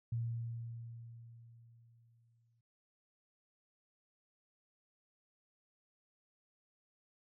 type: tone with exponential decay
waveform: sine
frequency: 116.3 Hz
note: A#2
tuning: 4 cents flat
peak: -33 dBFS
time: 0.12-2.61 s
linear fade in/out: 5 ms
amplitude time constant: 540 ms
effects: none